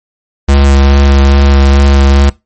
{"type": "tone with vibrato", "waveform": "square", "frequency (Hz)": 69.3, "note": "C#2", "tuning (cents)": 0, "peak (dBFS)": -4, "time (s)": [0.48, 2.3], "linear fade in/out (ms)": 10, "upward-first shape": "sine", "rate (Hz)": 2.4, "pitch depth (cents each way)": 14, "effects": ["noise-tail reverb RT60 0.2 s tail -20 dB re dry", "MP3 32 kbps"]}